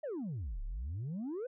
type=exponential two-way sweep; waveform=sine; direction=down then up; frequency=651 to 31.8 to 527 Hz; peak=-34 dBFS; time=0.03-1.47 s; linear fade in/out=10 ms; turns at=0.62 s; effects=tanh soft clip ceiling -35 dBFS